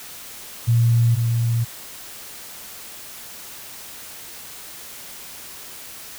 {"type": "tone pair in turn", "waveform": "sine", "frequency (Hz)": [117, 116.45], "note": ["A#2", "A#2"], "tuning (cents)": [7, -1], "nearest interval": "unison", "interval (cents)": 8, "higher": "first", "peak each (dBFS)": [-13, -17], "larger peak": "first", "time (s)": [[0.67, 1.16], [1.16, 1.65]], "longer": "neither", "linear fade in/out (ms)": 20, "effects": ["white hiss -38 dBFS RMS until 6.18 s"]}